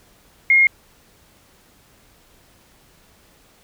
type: tone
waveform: sine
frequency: 2141 Hz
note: C7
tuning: 39 cents sharp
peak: -10 dBFS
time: 0.5-0.67 s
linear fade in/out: 2 ms
effects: pink hiss -54 dBFS RMS until 3.63 s